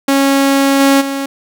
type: tone with level steps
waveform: sawtooth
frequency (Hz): 275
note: C#4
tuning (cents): -14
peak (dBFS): -5 / -3 / -13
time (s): 0.08-1.26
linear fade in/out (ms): 5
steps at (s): 0.79 / 1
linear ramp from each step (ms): 20
effects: none